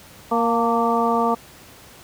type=harmonic tone with a mistuned harmonic; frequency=233.1 Hz; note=A#3; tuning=in tune; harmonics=1 / 2 / 3 / 4 / 5; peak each=-23 / -23 / -23 / -23 / -23 dBFS; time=0.31-1.35 s; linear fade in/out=10 ms; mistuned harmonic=4; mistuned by=-45 cents; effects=pink hiss -45 dBFS RMS until 2.03 s + high-pass 60 Hz 12 dB/octave